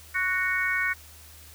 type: harmonic tone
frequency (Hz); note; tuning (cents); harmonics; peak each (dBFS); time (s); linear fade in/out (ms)
370; F#4; 0; 3 / 4 / 5 / 6; -35 / -28 / -28 / -28; 0.14-0.94; 20
effects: added 77 Hz sine -50 dBFS peak until 1.54 s + white hiss -50 dBFS RMS until 1.54 s